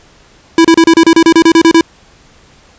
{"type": "tone bursts", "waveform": "square", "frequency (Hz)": 329.6, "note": "E4", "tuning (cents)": 0, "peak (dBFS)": -3, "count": 13, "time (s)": [0.58, 1.81], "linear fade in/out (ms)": 2, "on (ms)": 66, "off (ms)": 31, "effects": ["pink hiss -44 dBFS RMS until 2.78 s", "resampled to 16000 Hz"]}